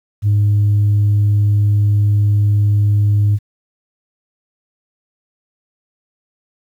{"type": "tone", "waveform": "sine", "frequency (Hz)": 103.2, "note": "G#2", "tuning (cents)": -10, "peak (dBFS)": -8, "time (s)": [0.22, 3.39], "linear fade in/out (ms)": 50, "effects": ["tanh soft clip ceiling -8 dBFS", "8-bit"]}